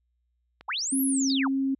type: click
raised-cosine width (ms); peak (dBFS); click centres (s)
0.3; -29; 0.61
type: linear two-way sweep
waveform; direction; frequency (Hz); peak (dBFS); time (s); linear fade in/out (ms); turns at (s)
sine; up then down; 647 to 11840 to 647; -27; 0.68-1.48; 10; 1.01
type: tone with pitch glide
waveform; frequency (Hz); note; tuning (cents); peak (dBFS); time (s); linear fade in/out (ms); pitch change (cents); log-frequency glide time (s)
sine; 266.8 to 269.6; C4 to C#4; +34 to -48; -23; 0.92-1.75; 10; +18; 1.03-1.23
type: tone with exponential decay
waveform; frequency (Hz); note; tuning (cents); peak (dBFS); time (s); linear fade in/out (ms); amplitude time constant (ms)
sine; 3729; A#7; 0; -28; 1.3-1.4; 1; 20
effects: added 60 Hz sine -70 dBFS peak until 1.79 s